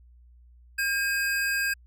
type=tone pair together; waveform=square; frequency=1610.8 / 2543 Hz; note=G6 / D#7; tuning=+47 / +37 cents; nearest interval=minor sixth; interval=790 cents; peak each=-26 / -32 dBFS; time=0.78-1.74 s; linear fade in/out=10 ms; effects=added 60 Hz sine -51 dBFS peak until 1.86 s